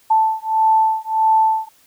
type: beating tone pair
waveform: sine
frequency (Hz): 880 / 881.6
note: A5 / A5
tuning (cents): 0 / +3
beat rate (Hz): 1.6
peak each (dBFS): -16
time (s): 0.1-1.69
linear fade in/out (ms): 10
effects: white hiss -54 dBFS RMS until 1.86 s